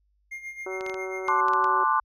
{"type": "tone with tremolo", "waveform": "triangle", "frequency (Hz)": 2121, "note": "C7", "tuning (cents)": 23, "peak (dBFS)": -31, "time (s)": [0.31, 1.41], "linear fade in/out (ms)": 10, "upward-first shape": "sine", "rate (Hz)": 7.4, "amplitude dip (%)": 70}
{"type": "harmonic tone", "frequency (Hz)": 188.3, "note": "F#3", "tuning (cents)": 31, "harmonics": [2, 3, 4, 5, 6, 7, 8], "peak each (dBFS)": [-32, -39, -42, -44, -47, -44, -50], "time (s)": [0.66, 1.84], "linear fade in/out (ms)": 5}
{"type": "clicks", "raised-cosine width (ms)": 0.2, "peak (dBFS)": -22, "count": 8, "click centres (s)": [0.809, 0.864, 0.897, 0.943, 1.282, 1.484, 1.535, 1.643]}
{"type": "chord", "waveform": "sine", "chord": "D dominant seventh", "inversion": "second", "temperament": "equal", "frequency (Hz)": [880, 1046.5, 1174.7, 1480], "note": ["A5", "C6", "D6", "F#6"], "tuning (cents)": [0, 0, 0, 0], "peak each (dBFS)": [-26, -24, -24, -30], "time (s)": [1.28, 2], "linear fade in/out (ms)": 5}
{"effects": ["added 50 Hz sine -65 dBFS peak until 2.04 s"]}